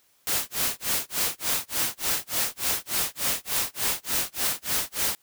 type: noise with tremolo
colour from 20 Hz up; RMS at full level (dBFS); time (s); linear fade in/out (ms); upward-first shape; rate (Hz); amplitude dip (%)
white; -24; 0.27-5.15; 0; sine; 3.4; 100
effects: white hiss -64 dBFS RMS until 5.22 s